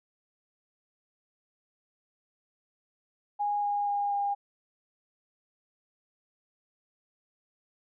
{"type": "tone with pitch steps", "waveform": "sine", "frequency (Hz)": [823, 817.8, 812.6, 807.5], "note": ["G#5", "G#5", "G#5", "G#5"], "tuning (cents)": [-16, -27, -38, -49], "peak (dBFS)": -26, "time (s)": [3.39, 4.35], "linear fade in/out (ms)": 20, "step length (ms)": 240, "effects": []}